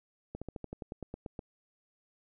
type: slowing click train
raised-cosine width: 2 ms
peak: -26 dBFS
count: 12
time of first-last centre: 0.35-1.392 s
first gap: 66 ms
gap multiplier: 1.07
effects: none